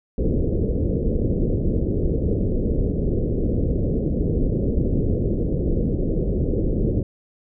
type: low-pass noise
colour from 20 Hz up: pink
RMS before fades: -21 dBFS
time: 0.18-7.03 s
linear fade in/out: 2 ms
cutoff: 510 Hz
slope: 48 dB/octave
effects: none